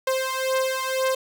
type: beating tone pair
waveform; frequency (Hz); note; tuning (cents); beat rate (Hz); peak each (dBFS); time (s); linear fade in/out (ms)
sawtooth; 523.3 / 525.3; C5 / C5; 0 / +7; 2; -21 / -22; 0.07-1.15; 5
effects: none